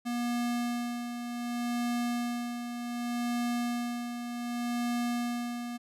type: tone with tremolo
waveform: square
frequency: 240 Hz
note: B3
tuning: 49 cents flat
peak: -29 dBFS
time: 0.05-5.78 s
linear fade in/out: 20 ms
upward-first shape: sine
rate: 0.66 Hz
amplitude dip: 55%
effects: resampled to 32000 Hz